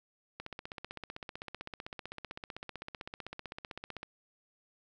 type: click train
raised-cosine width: 0.3 ms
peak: -25 dBFS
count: 58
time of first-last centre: 0.4-4.031 s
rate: 15.7 Hz
effects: none